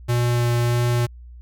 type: tone with vibrato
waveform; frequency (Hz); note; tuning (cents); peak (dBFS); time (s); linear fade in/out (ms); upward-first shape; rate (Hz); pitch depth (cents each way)
square; 120.1; B2; -48; -18; 0.08-1.07; 20; sine; 1.6; 9
effects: added 60 Hz sine -38 dBFS peak until 1.41 s